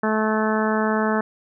harmonic tone, 217 Hz, A3, 24 cents flat, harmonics 1 / 2 / 3 / 4 / 5 / 6 / 7 / 8, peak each -22 / -25 / -27 / -28 / -29 / -30 / -30 / -31 dBFS, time 0.03-1.21 s, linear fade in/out 5 ms, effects none

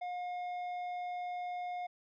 sine tone with tanh clipping, 716 Hz, F5, 43 cents sharp, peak -38 dBFS, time 0.01-1.87 s, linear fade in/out 10 ms, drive 8 dB, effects none

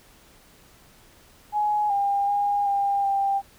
sine tone with pitch steps, 838 / 802 / 813 / 800 / 791 Hz, G#5 / G5 / G#5 / G5 / G5, +15 / +39 / -37 / +35 / +15 cents, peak -20 dBFS, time 1.52-3.42 s, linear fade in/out 50 ms, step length 380 ms, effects pink hiss -54 dBFS RMS until 3.58 s

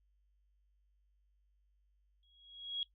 sine tone with exponential growth, 3310 Hz, G#7, 6 cents flat, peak -32 dBFS, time 2.23-2.83 s, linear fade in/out 1 ms, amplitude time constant 130 ms, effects noise-tail reverb RT60 0.1 s tail -19 dB re dry + added 50 Hz sine -70 dBFS peak until 2.94 s

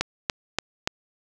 click train, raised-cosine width 0.2 ms, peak -5 dBFS, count 4, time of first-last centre 0.01-0.875 s, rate 3.47 Hz, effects none

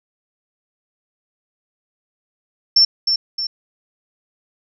sine tone with echo, 5390 Hz, E8, 38 cents sharp, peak -8 dBFS, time 2.76-2.85 s, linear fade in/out 5 ms, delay 310 ms, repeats 2, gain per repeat -6 dB, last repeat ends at 3.47 s, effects none

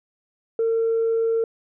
sine tone, 454.4 Hz, A#4, 44 cents flat, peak -17 dBFS, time 0.59-1.44 s, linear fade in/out 2 ms, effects tanh soft clip ceiling -15 dBFS

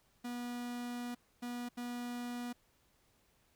45% pulse tone bursts at uneven times, 242.6 Hz, B3, 31 cents flat, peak -39 dBFS, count 3, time 0.24-1.15 / 1.42-1.69 / 1.77-2.53 s, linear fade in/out 10 ms, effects pink hiss -72 dBFS RMS until 3.55 s

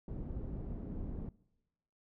pink low-pass noise, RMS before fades -41 dBFS, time 0.08-1.29 s, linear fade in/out 2 ms, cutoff 290 Hz, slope 12 dB/octave, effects noise-tail reverb RT60 1.0 s tail -23 dB re dry

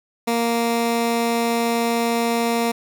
15% pulse tone, 233.1 Hz, A#3, in tune, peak -12 dBFS, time 0.27-2.72 s, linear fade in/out 10 ms, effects none

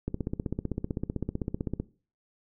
click train, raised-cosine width 3 ms, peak -17 dBFS, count 28, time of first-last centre 0.08-1.8 s, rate 15.7 Hz, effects noise-tail reverb RT60 0.4 s tail -20 dB re dry

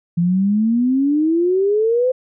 sine exponential sweep, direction up, 168 to 520 Hz, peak -13 dBFS, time 0.17-2.12 s, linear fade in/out 10 ms, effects none

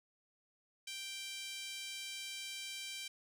5% pulse tone with high-pass filter, 784 Hz, G5, in tune, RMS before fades -45 dBFS, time 0.87-3.08 s, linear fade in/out 5 ms, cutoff 2600 Hz, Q 2.8, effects none

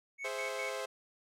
triangle tone with tremolo, 2217 Hz, C#7, in tune, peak -36 dBFS, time 0.18-0.81 s, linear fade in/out 50 ms, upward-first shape square, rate 4.9 Hz, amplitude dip 80%
sawtooth chord, Ab augmented, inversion none, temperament equal, 415.3 / 523.3 / 659.3 Hz, Ab4 / C5 / E5, 0 / 0 / 0 cents, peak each -39 / -35 / -39 dBFS, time 0.24-0.86 s, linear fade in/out 10 ms
effects low-pass 11000 Hz 12 dB/octave

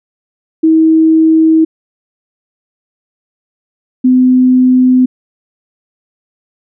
sine tone pair in turn, 320 / 254.4 Hz, D#4 / C4, +49 / -48 cents, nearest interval major third, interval 397 cents, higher first, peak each -4 dBFS, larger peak neither, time 0.63-1.65 / 4.04-5.06 s, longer neither, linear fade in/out 10 ms, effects none

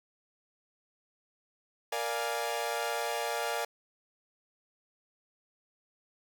sawtooth chord, Bb dominant seventh, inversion none, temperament equal, 466.2 / 587.3 / 698.5 / 830.6 Hz, Bb4 / D5 / F5 / Ab5, 0 / 0 / 0 / 0 cents, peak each -33 dBFS, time 1.92-3.65 s, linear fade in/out 5 ms, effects none

